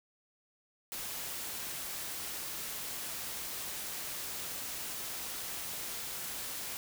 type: noise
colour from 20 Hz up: white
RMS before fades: -40 dBFS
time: 0.92-6.77 s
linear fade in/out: 0 ms
effects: none